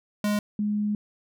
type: tone pair in turn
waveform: square / sine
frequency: 207.7 / 208.7 Hz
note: G#3 / G#3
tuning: 0 / +9 cents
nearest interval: unison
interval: 9 cents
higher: second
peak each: -23 dBFS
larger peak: neither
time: 0.24-0.39 / 0.59-0.95 s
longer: second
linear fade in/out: 2 ms
effects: none